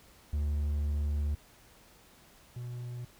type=tone pair in turn; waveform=triangle; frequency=73.42 / 121.95 Hz; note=D2 / B2; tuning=0 / -21 cents; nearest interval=major sixth; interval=879 cents; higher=second; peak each=-26 / -35 dBFS; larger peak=first; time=0.33-1.35 / 2.56-3.05 s; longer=first; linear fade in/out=5 ms; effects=pink hiss -59 dBFS RMS until 3.19 s